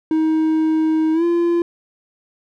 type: tone with pitch glide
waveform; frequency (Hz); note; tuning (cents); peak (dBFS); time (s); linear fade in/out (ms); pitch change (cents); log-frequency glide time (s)
triangle; 316.1 to 342.7; D#4 to F4; +27 to -33; -12; 0.11-1.62; 2; +140; 1.13-1.24
effects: none